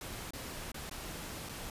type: noise with dropouts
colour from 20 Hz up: pink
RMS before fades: -43 dBFS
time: 0.01-1.7 s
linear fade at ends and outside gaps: 2 ms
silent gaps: 0.307-0.334 / 0.718-0.743 / 0.896-0.911 / 1.489-1.493 s
effects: resampled to 32000 Hz